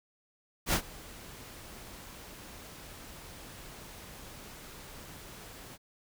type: noise with ADSR envelope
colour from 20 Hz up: pink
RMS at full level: -26 dBFS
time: 0.66-5.78 s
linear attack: 71 ms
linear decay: 80 ms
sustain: -22 dB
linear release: 37 ms
effects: none